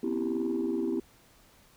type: chord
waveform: sine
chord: C major seventh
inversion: third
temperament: equal with one note detuned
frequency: 246.9 / 267.9 / 329.6 / 392 Hz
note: B3 / C4 / E4 / G4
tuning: 0 / +41 / 0 / 0 cents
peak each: -32 / -34 / -30 / -32 dBFS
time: 0.03-1 s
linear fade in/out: 5 ms
effects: tanh soft clip ceiling -22 dBFS + pink hiss -60 dBFS RMS until 1.76 s